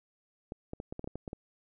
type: clicks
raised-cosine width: 2 ms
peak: -25 dBFS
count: 10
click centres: 0.521 / 0.734 / 0.801 / 0.925 / 0.994 / 1.043 / 1.075 / 1.156 / 1.278 / 1.331 s
effects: none